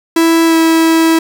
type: tone with pitch glide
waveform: 45% pulse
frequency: 329.6 to 325.8 Hz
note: E4 to E4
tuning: 0 to -20 cents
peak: -7 dBFS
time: 0.16-1.19 s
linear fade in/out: 5 ms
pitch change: -20 cents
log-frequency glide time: 0.46-0.56 s
effects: 7-bit